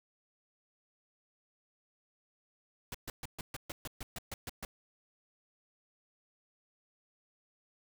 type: noise bursts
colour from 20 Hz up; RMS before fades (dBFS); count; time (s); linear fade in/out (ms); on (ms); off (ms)
pink; -41; 12; 2.92-4.65; 2; 25; 130
effects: none